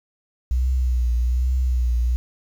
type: tone with vibrato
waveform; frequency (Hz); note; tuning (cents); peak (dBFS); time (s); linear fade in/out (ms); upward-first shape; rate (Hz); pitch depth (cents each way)
sine; 61.74; B1; 0; -17; 0.51-2.16; 0; triangle; 1.2; 75
effects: 8-bit